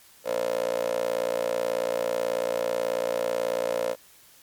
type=tone with high-pass filter; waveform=15% pulse; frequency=58.27 Hz; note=A#1; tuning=in tune; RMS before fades=-27 dBFS; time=0.24-3.96 s; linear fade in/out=50 ms; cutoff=510 Hz; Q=6.2; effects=white hiss -54 dBFS RMS until 4.42 s + MP3 96 kbps